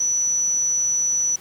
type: tone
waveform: sine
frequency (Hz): 5930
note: F#8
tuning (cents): +3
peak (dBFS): -18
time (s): 0-1.36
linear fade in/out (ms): 5
effects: pink hiss -45 dBFS RMS until 1.4 s + high-pass 100 Hz 12 dB/octave